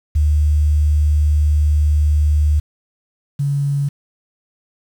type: tone pair in turn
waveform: sine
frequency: 75 / 141.58 Hz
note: D2 / C#3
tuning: +37 / +37 cents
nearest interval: major seventh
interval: 1100 cents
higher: second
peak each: -11 / -15 dBFS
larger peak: first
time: 0.15-2.6 / 3.39-3.89 s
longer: first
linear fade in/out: 10 ms
effects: 7-bit